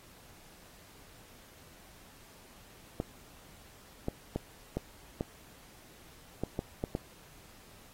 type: clicks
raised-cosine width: 2 ms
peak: -18 dBFS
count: 9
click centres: 3.001 / 4.084 / 4.36 / 4.77 / 5.209 / 6.436 / 6.591 / 6.839 / 6.951 s
effects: pink hiss -57 dBFS RMS until 7.93 s + AAC 48 kbps